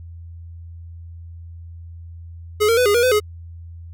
square tone with pitch steps, 422 / 459.9 / 498.5 / 410.3 / 477.4 / 507 / 421 Hz, G#4 / A#4 / B4 / G#4 / A#4 / B4 / G#4, +28 / -23 / +16 / -21 / +41 / +45 / +24 cents, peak -14 dBFS, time 2.6-3.202 s, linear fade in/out 20 ms, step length 86 ms, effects added 84 Hz sine -34 dBFS peak until 3.93 s

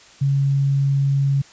sine tone, 138.59 Hz, C#3, in tune, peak -15 dBFS, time 0.21-1.42 s, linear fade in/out 10 ms, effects white hiss -47 dBFS RMS until 1.52 s + resampled to 16000 Hz

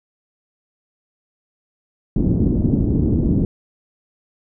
white low-pass noise, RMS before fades -17 dBFS, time 2.16-3.45 s, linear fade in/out 2 ms, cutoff 290 Hz, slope 24 dB/octave, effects none

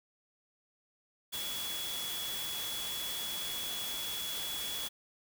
sine tone in noise, 3376 Hz, G#7, 28 cents sharp, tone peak -38 dBFS, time 1.32-4.89 s, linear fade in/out 20 ms, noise white, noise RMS -40 dBFS, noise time 1.32-4.89 s, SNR -1 dB, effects none

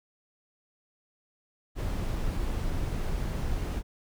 brown noise, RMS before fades -30 dBFS, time 1.75-3.83 s, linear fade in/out 50 ms, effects none

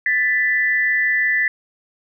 sine tone pair together, 1760 / 1985.8 Hz, A6 / B6, 0 / +9 cents, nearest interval major second, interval 209 cents, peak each -18 dBFS, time 0.06-1.48 s, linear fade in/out 2 ms, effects none

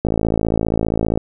click train, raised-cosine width 2 ms, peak -4 dBFS, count 63, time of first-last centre 0.05-1.175 s, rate 55.1 Hz, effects none

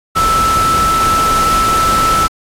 sine tone in noise, 1318.5 Hz, E6, in tune, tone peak -10 dBFS, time 0.15-2.28 s, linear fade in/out 20 ms, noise pink, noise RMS -18 dBFS, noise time 0.15-2.28 s, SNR +5 dB, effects low-pass 12000 Hz 12 dB/octave + AAC 64 kbps

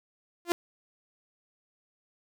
sawtooth tone with exponential growth, 345.6 Hz, F4, 18 cents flat, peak -15 dBFS, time 0.45-0.52 s, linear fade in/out 0 ms, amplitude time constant 15 ms, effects none

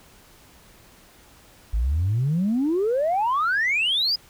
sine exponential sweep, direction up, 50.9 to 5080 Hz, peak -18 dBFS, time 1.73-4.16 s, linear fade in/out 10 ms, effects tanh soft clip ceiling -16 dBFS + pink hiss -52 dBFS RMS until 4.29 s

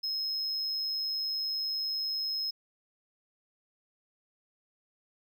triangle tone, 5150 Hz, E8, 41 cents flat, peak -29 dBFS, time 0.03-2.51 s, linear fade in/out 10 ms, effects none

